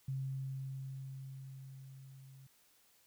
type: tone with level ramp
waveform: sine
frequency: 133.9 Hz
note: C3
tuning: 40 cents sharp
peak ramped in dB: -35 to -54 dBFS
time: 0.08-2.47 s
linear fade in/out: 5 ms
effects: white hiss -69 dBFS RMS until 3.06 s